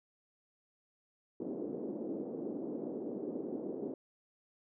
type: band-pass noise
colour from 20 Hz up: pink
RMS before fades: -40 dBFS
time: 1.4-3.94 s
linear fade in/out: 2 ms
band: 250 to 450 Hz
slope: 24 dB/octave
effects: none